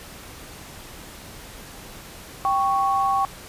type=tone pair together; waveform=sine; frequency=784 / 1108.7 Hz; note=G5 / C#6; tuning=0 / 0 cents; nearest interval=tritone; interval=600 cents; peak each=-21 dBFS; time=2.45-3.25 s; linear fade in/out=0 ms; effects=pink hiss -41 dBFS RMS until 3.48 s + resampled to 32000 Hz